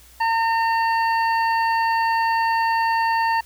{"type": "harmonic tone", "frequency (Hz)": 910, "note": "A#5", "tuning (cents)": -42, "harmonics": [1, 2, 3, 5], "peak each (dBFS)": [-18, -25, -32, -35], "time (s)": [0.2, 3.41], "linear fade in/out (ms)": 10, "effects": ["added 60 Hz sine -50 dBFS peak until 3.45 s", "white hiss -50 dBFS RMS until 3.45 s"]}